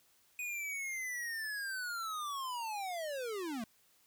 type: linear sweep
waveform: square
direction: down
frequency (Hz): 2489 to 211.4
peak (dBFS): -38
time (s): 0.39-3.64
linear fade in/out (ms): 2
effects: white hiss -69 dBFS RMS until 4.06 s